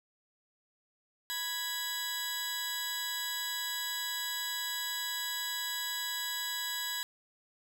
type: tone cluster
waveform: 20% pulse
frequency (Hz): 988 / 1664 / 3906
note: B5 / G#6 / B7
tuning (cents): 0 / +3 / -20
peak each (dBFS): -38 / -33 / -31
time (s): 1.3-7.03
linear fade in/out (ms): 0
effects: none